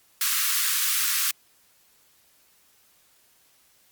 white high-pass noise, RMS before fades -24 dBFS, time 0.21-1.31 s, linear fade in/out 2 ms, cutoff 1100 Hz, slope 96 dB/octave, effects white hiss -61 dBFS RMS until 3.91 s + Opus 48 kbps

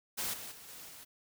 white noise with level steps, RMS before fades -36 / -45 / -52 / -49 / -51 dBFS, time 0.17-1.05 s, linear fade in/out 20 ms, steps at 0.33 / 0.51 / 0.68 / 0.88 s, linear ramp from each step 10 ms, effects none

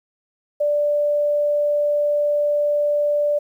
sine tone, 587.3 Hz, D5, in tune, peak -16 dBFS, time 0.6-3.39 s, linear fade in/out 10 ms, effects 9-bit

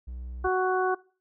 triangle tone, 61.74 Hz, B1, in tune, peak -33 dBFS, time 0.07-0.48 s, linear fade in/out 10 ms
harmonic tone, 371.3 Hz, F#4, 6 cents sharp, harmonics 1 / 2 / 3 / 4, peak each -25 / -28 / -30 / -31 dBFS, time 0.44-0.95 s, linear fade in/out 10 ms
effects noise-tail reverb RT60 0.4 s tail -23 dB re dry

